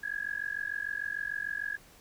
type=tone with amplitude modulation; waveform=sine; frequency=1663 Hz; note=G#6; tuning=2 cents sharp; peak=-28 dBFS; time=0.03-1.77 s; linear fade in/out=10 ms; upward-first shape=sine; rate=46.7 Hz; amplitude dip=100%; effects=pink hiss -57 dBFS RMS until 2 s